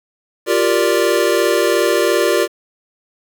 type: chord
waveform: square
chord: G minor seventh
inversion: third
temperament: equal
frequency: 349.2 / 392 / 466.2 / 587.3 Hz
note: F4 / G4 / Bb4 / D5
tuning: 0 / 0 / 0 / 0 cents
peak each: -19 dBFS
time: 0.46-2.48 s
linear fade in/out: 50 ms
effects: 7-bit